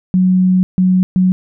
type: tone bursts at uneven times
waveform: sine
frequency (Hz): 184.6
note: F#3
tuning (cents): -4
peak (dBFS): -8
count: 3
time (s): 0.14-0.63 / 0.78-1.03 / 1.16-1.32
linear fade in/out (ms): 0
effects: none